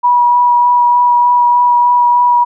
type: tone with vibrato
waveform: sine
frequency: 970 Hz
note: B5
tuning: 31 cents flat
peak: -6 dBFS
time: 0.03-2.45 s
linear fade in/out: 20 ms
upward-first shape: sine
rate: 3.3 Hz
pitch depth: 11 cents each way
effects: none